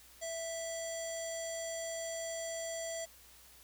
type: tone with low-pass filter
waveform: square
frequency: 659.3 Hz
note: E5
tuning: in tune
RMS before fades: -40 dBFS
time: 0.21-3.06 s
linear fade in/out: 20 ms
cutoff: 7600 Hz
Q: 8.7
effects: added 60 Hz sine -66 dBFS peak until 3.63 s + white hiss -59 dBFS RMS until 3.63 s